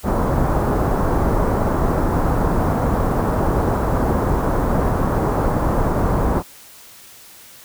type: low-pass noise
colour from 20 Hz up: pink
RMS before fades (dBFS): -18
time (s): 0.03-6.43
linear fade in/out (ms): 50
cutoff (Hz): 1200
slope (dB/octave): 24
effects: white hiss -43 dBFS RMS until 7.64 s